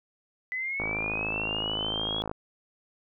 sine linear sweep, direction up, 1994 to 3360 Hz, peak -29 dBFS, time 0.52-2.22 s, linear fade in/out 0 ms
click train, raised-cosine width 1 ms, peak -19 dBFS, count 82, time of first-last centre 0.8-2.314 s, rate 53.5 Hz
effects none

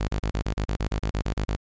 sawtooth tone bursts, 51.91 Hz, G#1, in tune, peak -20 dBFS, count 14, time 0-1.564 s, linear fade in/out 10 ms, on 82 ms, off 32 ms, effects resampled to 16000 Hz + 10-bit

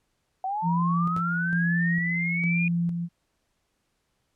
sine linear sweep, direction up, 742 to 2454 Hz, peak -26 dBFS, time 0.44-2.68 s, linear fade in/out 2 ms
sine tone with tremolo, 171.2 Hz, F3, 34 cents flat, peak -22 dBFS, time 0.62-3.09 s, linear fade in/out 50 ms, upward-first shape square, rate 1.1 Hz, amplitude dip 40%
sawtooth tone with exponential decay, 103 Hz, G#2, 14 cents flat, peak -29 dBFS, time 1.16-1.26 s, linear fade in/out 5 ms, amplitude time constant 20 ms
effects pink hiss -74 dBFS RMS until 4.35 s + low-pass 11000 Hz 12 dB/octave

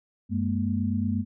sine tone cluster, 94.8 / 208.5 / 237 Hz, F#2 / G#3 / A#3, +43 / +7 / +29 cents, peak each -28 dBFS, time 0.29-1.25 s, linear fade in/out 50 ms, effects none

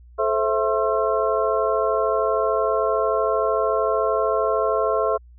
sine tone cluster, 433.8 / 527 / 663 / 1069 / 1345 Hz, A4 / C5 / E5 / C6 / E6, -25 / +12 / +10 / +37 / +34 cents, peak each -23 / -25 / -23 / -25 / -29 dBFS, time 0.18-5.18 s, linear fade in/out 20 ms, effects added 60 Hz sine -44 dBFS peak until 5.38 s

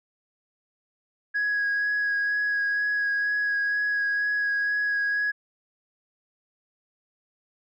sine tone with vibrato, 1661.2 Hz, G#6, in tune, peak -21 dBFS, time 1.34-5.32 s, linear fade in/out 20 ms, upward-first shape sine, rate 2.1 Hz, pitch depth 12 cents each way, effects tanh soft clip ceiling -20 dBFS

